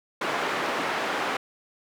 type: band-pass noise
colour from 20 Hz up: white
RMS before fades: -28 dBFS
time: 0.21-1.37 s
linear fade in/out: 5 ms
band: 270 to 1600 Hz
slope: 12 dB/octave
effects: none